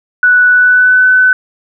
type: tone with pitch glide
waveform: sine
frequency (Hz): 1480 to 1507.6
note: F#6 to F#6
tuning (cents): 0 to +32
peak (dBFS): -4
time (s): 0.23-1.33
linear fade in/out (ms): 2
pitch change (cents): +32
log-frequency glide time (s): 0.49-1.06
effects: none